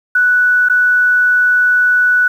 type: tone with dropouts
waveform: sine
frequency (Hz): 1480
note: F#6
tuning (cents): 0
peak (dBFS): -8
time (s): 0.15-2.28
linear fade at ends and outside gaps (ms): 5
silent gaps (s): 0.687-0.697
effects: 7-bit